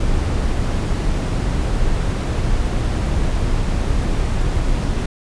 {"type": "noise", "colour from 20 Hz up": "brown", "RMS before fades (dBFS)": -18, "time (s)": [0, 5.06], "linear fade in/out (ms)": 5, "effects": ["resampled to 22050 Hz"]}